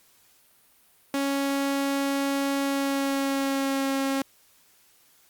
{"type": "tone with pitch glide", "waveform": "sawtooth", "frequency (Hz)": [277.2, 271.7], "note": ["C#4", "C#4"], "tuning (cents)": [0, -35], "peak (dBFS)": -20, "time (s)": [1.14, 4.22], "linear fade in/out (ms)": 2, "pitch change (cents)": -35, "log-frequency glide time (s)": [2.63, 3.91], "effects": ["white hiss -60 dBFS RMS until 5.29 s", "Opus 48 kbps"]}